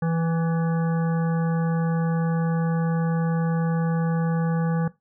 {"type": "harmonic tone with a mistuned harmonic", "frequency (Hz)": 165.1, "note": "E3", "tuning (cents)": 3, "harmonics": [1, 3, 5, 7, 9, 10], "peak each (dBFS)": [-21, -31, -35, -38, -40, -41], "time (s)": [0.02, 4.88], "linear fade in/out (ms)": 5, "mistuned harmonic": 10, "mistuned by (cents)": 52, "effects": ["noise-tail reverb RT60 0.2 s tail -18 dB re dry"]}